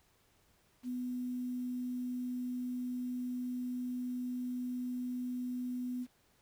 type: tone with quantisation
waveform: sine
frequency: 248.8 Hz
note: B3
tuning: 13 cents sharp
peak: -35 dBFS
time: 0.83-6.07 s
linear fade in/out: 50 ms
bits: 10
effects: pink hiss -70 dBFS RMS until 6.41 s